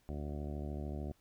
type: harmonic tone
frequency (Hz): 73.42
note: D2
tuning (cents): 0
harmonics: 1 / 2 / 3 / 4 / 5 / 6 / 7 / 8 / 9 / 10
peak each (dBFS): -40 / -45 / -46 / -49 / -49 / -57 / -57 / -53 / -55 / -57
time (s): 0.09-1.12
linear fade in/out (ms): 0
effects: pink hiss -72 dBFS RMS until 1.2 s